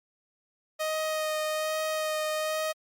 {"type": "tone with vibrato", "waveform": "sawtooth", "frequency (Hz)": 622.3, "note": "D#5", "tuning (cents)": 0, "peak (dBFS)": -24, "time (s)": [0.79, 2.73], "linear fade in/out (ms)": 20, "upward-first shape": "sine", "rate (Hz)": 1.2, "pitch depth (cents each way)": 13, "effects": ["Opus 48 kbps"]}